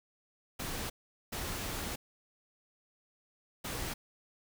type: noise bursts at uneven times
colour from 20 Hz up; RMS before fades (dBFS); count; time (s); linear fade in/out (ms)
pink; -38; 3; 0.59-0.9 / 1.32-1.96 / 3.64-3.94; 10
effects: none